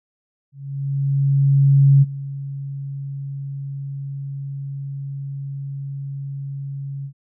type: tone with ADSR envelope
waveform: sine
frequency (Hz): 138.59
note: C#3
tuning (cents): 0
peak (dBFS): -8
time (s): 0.52-7.13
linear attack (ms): 1500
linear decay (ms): 29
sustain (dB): -18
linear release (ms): 81
effects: none